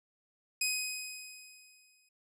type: tone with exponential decay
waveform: 15% pulse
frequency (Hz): 2513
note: D#7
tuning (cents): +17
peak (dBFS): -21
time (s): 0.61-2.09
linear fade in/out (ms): 5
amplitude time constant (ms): 320
effects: none